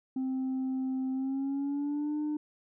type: tone with pitch glide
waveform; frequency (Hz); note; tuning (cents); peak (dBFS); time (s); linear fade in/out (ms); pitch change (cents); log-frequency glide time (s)
sine; 261.6 to 300.5; C4 to D4; 0 to +40; -27; 0.16-2.37; 5; +240; 1.12-2.16
effects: tanh soft clip ceiling -28 dBFS